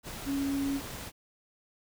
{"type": "tone in noise", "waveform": "sine", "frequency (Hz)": 277.2, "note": "C#4", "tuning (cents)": 0, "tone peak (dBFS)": -28, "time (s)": [0.25, 0.81], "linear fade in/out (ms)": 50, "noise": "pink", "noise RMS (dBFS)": -41, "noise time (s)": [0.03, 1.12], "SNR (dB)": 10, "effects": []}